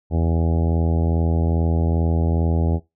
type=harmonic tone; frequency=82.41 Hz; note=E2; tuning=in tune; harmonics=1 / 2 / 3 / 4 / 5 / 6 / 7 / 8 / 9 / 10; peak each=-18 / -24 / -28 / -30 / -32 / -34 / -35 / -36 / -37 / -38 dBFS; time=0.1-2.8 s; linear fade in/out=50 ms; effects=noise-tail reverb RT60 0.2 s tail -19 dB re dry